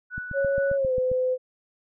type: tone with tremolo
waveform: sine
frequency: 1480 Hz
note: F#6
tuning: in tune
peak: -30 dBFS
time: 0.1-0.78 s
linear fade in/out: 50 ms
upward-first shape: sine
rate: 4.2 Hz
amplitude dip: 35%
type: click train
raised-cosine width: 5 ms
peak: -23 dBFS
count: 8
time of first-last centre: 0.18-1.116 s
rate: 7.48 Hz
type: tone with pitch glide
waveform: sine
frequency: 553 to 510 Hz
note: C#5 to C5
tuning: -4 to -44 cents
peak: -21 dBFS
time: 0.33-1.38 s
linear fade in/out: 50 ms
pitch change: -140 cents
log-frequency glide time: 0.77-0.93 s
effects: none